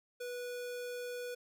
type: tone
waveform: square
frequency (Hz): 490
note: B4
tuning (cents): -14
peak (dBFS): -40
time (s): 0.2-1.35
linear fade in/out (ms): 10
effects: 13-bit